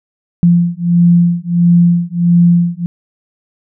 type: beating tone pair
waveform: sine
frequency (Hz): 172.1 / 173.6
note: F3 / F3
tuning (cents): -25 / -10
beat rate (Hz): 1.5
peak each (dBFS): -10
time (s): 0.43-2.86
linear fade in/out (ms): 0
effects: none